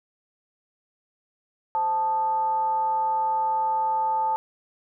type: tone with frequency modulation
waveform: sine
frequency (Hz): 880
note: A5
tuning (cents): 0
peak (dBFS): -21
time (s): 1.75-4.36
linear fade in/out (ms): 0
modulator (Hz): 357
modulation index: 0.32
effects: none